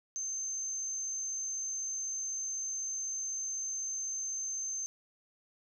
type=tone; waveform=sine; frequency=6272 Hz; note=G8; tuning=in tune; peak=-34 dBFS; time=0.16-4.86 s; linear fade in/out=0 ms; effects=none